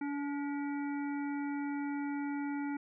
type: harmonic tone with a mistuned harmonic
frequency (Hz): 286.1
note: D4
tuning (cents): -45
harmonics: 1 / 3 / 5 / 7 / 8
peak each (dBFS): -34 / -44 / -48 / -51 / -52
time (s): 0.01-2.77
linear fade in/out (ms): 5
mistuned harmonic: 7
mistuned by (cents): -49
effects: none